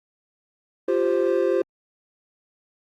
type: chord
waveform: triangle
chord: F suspended second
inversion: none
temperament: just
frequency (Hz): 349.2 / 392.9 / 523.8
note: F4 / G4 / C5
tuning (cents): 0 / +4 / +2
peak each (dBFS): -21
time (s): 0.88-1.62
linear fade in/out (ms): 5
effects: Opus 24 kbps